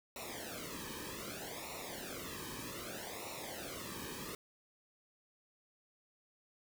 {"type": "noise with flanger", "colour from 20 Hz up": "pink", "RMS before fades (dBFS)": -45, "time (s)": [0.16, 4.35], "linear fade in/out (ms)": 2, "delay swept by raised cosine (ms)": [0.62, 1.46], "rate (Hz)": 0.64, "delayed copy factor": -0.9, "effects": []}